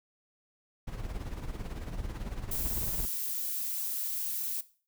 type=noise with tremolo; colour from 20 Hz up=brown; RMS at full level=-35 dBFS; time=0.87-3.06 s; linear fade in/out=10 ms; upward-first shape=sine; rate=18 Hz; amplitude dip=60%
type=noise; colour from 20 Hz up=violet; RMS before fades=-34 dBFS; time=2.51-4.61 s; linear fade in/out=5 ms
effects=noise-tail reverb RT60 0.4 s tail -17 dB re dry